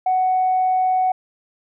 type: tone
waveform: sine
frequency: 744 Hz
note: F#5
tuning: 9 cents sharp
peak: -14 dBFS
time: 0.06-1.12 s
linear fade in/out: 5 ms
effects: tanh soft clip ceiling -11 dBFS